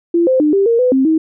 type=tone with pitch steps; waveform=sine; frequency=340.6 / 519 / 301.4 / 394.3 / 463.8 / 502 / 265 / 318.3 Hz; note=F4 / C5 / D4 / G4 / A#4 / B4 / C4 / D#4; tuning=-43 / -14 / +45 / +10 / -9 / +28 / +22 / +39 cents; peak=-9 dBFS; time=0.14-1.18 s; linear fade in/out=5 ms; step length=130 ms; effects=none